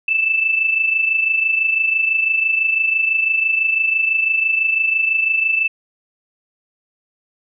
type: tone pair together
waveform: sine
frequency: 2637 / 2663 Hz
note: E7 / E7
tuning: 0 / +17 cents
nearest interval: unison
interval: 17 cents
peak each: -15 / -22 dBFS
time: 0.08-5.68 s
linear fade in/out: 5 ms
effects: none